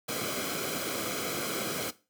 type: noise with comb filter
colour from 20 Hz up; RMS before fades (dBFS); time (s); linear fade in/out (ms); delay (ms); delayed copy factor
pink; -33; 0.08-1.91; 10; 1.1; -0.65
effects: noise-tail reverb RT60 0.3 s tail -17 dB re dry + high-pass 150 Hz 12 dB/octave